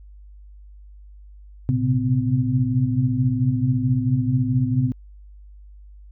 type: tone cluster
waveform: sine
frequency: 114.6 / 128.5 / 133 / 254.7 Hz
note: A#2 / C3 / C3 / C4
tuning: -29 / -31 / +29 / -46 cents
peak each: -23 dBFS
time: 1.69-4.92 s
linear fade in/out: 0 ms
effects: added 50 Hz sine -41 dBFS peak until 6.11 s